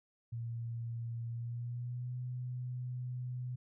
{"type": "tone with pitch glide", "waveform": "sine", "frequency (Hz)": [116.54, 124.9], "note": ["A#2", "B2"], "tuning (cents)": [0, 20], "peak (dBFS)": -37, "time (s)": [0.32, 3.56], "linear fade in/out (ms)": 10, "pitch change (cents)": 120, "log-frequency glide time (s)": [1.28, 2.17], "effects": []}